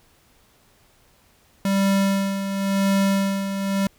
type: tone with tremolo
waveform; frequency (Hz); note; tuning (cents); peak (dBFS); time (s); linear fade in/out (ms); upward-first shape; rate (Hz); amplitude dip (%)
square; 196; G3; 0; -17; 1.65-3.87; 2; sine; 0.94; 60
effects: pink hiss -58 dBFS RMS until 3.98 s